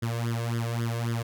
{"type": "tone with flanger", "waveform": "sawtooth", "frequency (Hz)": 116.54, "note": "A#2", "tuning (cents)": 0, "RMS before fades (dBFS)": -29, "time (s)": [0.02, 1.23], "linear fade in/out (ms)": 10, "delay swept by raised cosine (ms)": [0.59, 1.89], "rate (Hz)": 3.7, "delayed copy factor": 0.9, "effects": []}